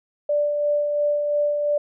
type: tone with tremolo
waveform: sine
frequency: 587.3 Hz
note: D5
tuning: in tune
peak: -17 dBFS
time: 0.29-1.78 s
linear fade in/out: 5 ms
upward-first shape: sine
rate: 2.9 Hz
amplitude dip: 35%
effects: none